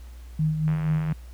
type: tone with tremolo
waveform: sine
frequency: 155.56 Hz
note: D#3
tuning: in tune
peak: -19 dBFS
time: 0.39-1.13 s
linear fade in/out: 5 ms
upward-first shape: sine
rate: 4.2 Hz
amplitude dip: 50%
type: click train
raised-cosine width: 0.5 ms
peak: -24 dBFS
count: 39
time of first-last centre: 0.68-1.121 s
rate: 86.1 Hz
effects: added 60 Hz sine -39 dBFS peak until 1.33 s + pink hiss -56 dBFS RMS until 1.33 s